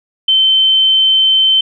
sine tone, 3088 Hz, G7, 27 cents flat, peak -7 dBFS, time 0.28-1.61 s, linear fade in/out 5 ms, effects none

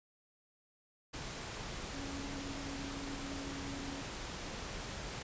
sine tone in noise, 277.2 Hz, C#4, in tune, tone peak -44 dBFS, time 1.93-4.02 s, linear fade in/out 10 ms, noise pink, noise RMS -43 dBFS, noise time 1.13-5.23 s, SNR -4 dB, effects resampled to 16000 Hz

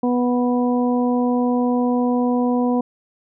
harmonic tone, 245.9 Hz, B3, 7 cents flat, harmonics 1 / 2 / 3 / 4, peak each -17 / -23 / -27 / -29 dBFS, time 0.03-2.81 s, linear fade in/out 5 ms, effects none

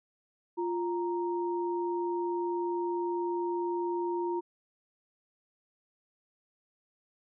sine tone pair together, 349.2 / 932.3 Hz, F4 / A#5, 0 / 0 cents, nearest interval octave + perfect fourth, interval 1700 cents, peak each -30 / -35 dBFS, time 0.57-4.41 s, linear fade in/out 20 ms, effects none

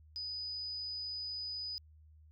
sine tone, 4978 Hz, D#8, in tune, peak -38 dBFS, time 0.16-1.78 s, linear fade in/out 0 ms, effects added 77 Hz sine -57 dBFS peak until 2.31 s

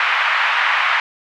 white band-pass noise, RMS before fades -17 dBFS, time 0-1 s, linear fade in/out 2 ms, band 920 to 2400 Hz, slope 24 dB/octave, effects none

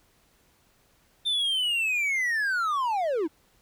triangle linear sweep, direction down, 3600 to 286.9 Hz, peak -22 dBFS, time 1.25-3.28 s, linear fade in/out 20 ms, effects pink hiss -64 dBFS RMS until 3.61 s

